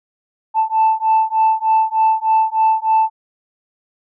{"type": "beating tone pair", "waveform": "sine", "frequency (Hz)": [880, 883.3], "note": ["A5", "A5"], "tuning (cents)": [0, 6], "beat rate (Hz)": 3.3, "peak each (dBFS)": -14, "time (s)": [0.54, 3.1], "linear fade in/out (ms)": 50, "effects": ["tanh soft clip ceiling -7 dBFS"]}